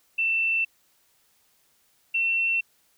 sine tone pair in turn, 2677 / 2703 Hz, E7 / E7, +26 / +43 cents, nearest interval unison, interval 17 cents, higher second, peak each -21 dBFS, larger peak neither, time 0.18-0.65 / 2.14-2.61 s, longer neither, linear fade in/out 10 ms, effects white hiss -65 dBFS RMS until 2.97 s

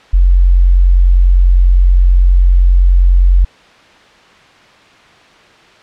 sine tone, 44.9 Hz, F1, 49 cents sharp, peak -4 dBFS, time 0.13-3.45 s, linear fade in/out 10 ms, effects white hiss -42 dBFS RMS until 5.82 s + low-pass 3000 Hz 12 dB/octave

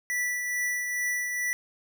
square tone with tremolo, 1965 Hz, B6, 9 cents flat, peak -26 dBFS, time 0.1-1.53 s, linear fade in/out 0 ms, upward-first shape triangle, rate 2.3 Hz, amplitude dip 40%, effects none

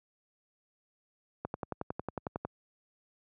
click train, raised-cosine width 1 ms, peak -20 dBFS, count 12, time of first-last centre 1.45-2.45 s, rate 11 Hz, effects high-pass 80 Hz 12 dB/octave

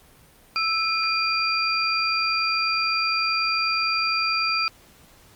sine tone cluster, 1321 / 2437 / 4732 Hz, E6 / D#7 / D8, +3 / -37 / +12 cents, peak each -25 dBFS, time 0.56-4.68 s, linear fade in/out 0 ms, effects pink hiss -53 dBFS RMS until 5.35 s + Opus 32 kbps

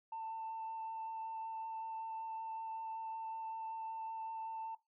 sine tone with vibrato, 893 Hz, A5, 25 cents sharp, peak -39 dBFS, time 0.12-4.75 s, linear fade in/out 5 ms, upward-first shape sine, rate 5.3 Hz, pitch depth 10 cents each way, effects noise-tail reverb RT60 0.2 s tail -18 dB re dry + tanh soft clip ceiling -37 dBFS

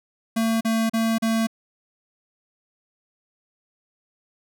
square tone bursts, 225 Hz, A3, 39 cents sharp, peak -20 dBFS, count 4, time 0.36-1.471 s, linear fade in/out 10 ms, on 250 ms, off 37 ms, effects none

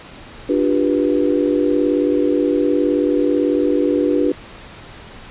sine chord, G dominant seventh, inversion second, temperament just, 294 / 352.8 / 392 / 490 Hz, D4 / F4 / G4 / B4, +2 / +18 / 0 / -14 cents, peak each -17 / -20 / -21 / -20 dBFS, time 0.49-4.32 s, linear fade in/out 5 ms, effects pink hiss -38 dBFS RMS until 5.3 s + resampled to 8000 Hz

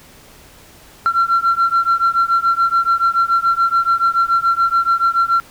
sine beating tone pair, 1359 / 1366 Hz, F6 / F6, -48 / -39 cents, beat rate 7 Hz, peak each -14 dBFS, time 1.06-5.4 s, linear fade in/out 0 ms, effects tanh soft clip ceiling -8 dBFS + pink hiss -44 dBFS RMS until 5.5 s

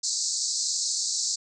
white band-pass noise, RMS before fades -28 dBFS, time 0.03-1.36 s, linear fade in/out 10 ms, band 4100 to 7900 Hz, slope 96 dB/octave, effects none

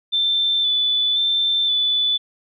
sine tone with vibrato, 3518 Hz, A7, 1 cent flat, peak -16 dBFS, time 0.12-2.18 s, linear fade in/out 20 ms, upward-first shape square, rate 0.96 Hz, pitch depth 18 cents each way, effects none

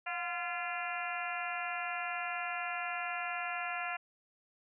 harmonic tone with a mistuned harmonic, 344.2 Hz, F4, 25 cents flat, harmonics 2 / 3 / 4 / 5 / 6 / 7 / 8, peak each -40 / -45 / -41 / -43 / -45 / -43 / -44 dBFS, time 0.06-3.97 s, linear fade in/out 10 ms, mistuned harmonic 2, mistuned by +62 cents, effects none

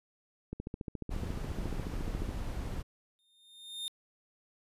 click train, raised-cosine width 3 ms, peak -25 dBFS, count 26, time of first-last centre 0.53-2.291 s, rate 14.2 Hz
brown noise, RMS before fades -37 dBFS, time 1.1-2.83 s, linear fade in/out 20 ms
45% pulse tone with exponential growth, 3648 Hz, A#7, 38 cents flat, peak -34 dBFS, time 3.19-3.88 s, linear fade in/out 0 ms, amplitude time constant 150 ms
effects resampled to 32000 Hz

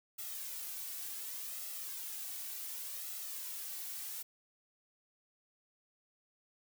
blue noise with flanger, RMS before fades -43 dBFS, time 0.18-4.23 s, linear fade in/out 10 ms, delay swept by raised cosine 1.5 to 2.7 ms, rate 0.68 Hz, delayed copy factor +0.55, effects none

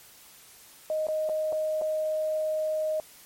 sine tone with dropouts, 622.3 Hz, D#5, in tune, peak -25 dBFS, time 0.9-3 s, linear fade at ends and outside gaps 1 ms, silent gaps 1.069-1.085 / 1.29-1.295 / 1.524-1.528 / 1.814-1.819 s, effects white hiss -52 dBFS RMS until 3.25 s + MP3 64 kbps

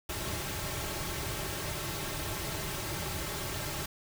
pink noise with comb filter, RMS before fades -36 dBFS, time 0.09-3.86 s, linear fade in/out 5 ms, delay 4.1 ms, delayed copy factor -0.65, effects none

